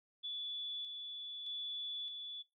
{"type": "tone with tremolo", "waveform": "sine", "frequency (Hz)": 3446, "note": "A7", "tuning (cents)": -37, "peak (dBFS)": -39, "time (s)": [0.23, 2.43], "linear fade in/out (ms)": 20, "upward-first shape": "square", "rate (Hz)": 0.81, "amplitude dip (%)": 35, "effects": ["noise-tail reverb RT60 0.2 s tail -17 dB re dry"]}